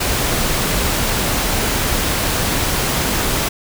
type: noise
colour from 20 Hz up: pink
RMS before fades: -18 dBFS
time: 0-3.49 s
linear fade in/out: 10 ms
effects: none